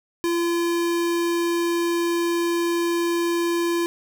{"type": "tone", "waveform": "square", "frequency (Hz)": 341.5, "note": "F4", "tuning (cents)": -39, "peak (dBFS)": -21, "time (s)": [0.24, 3.86], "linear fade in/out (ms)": 0, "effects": ["8-bit"]}